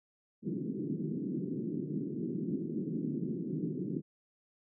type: band-pass noise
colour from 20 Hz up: pink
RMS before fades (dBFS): -36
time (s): 0.42-4.02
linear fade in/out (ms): 50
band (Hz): 150 to 370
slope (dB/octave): 48
effects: none